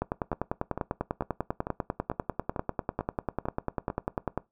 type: two click trains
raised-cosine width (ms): 1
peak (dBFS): -14 / -18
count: 45 / 9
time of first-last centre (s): 0.02-4.376 / 0.33-3.901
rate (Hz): 10.1 / 2.24
effects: noise-tail reverb RT60 0.2 s tail -20 dB re dry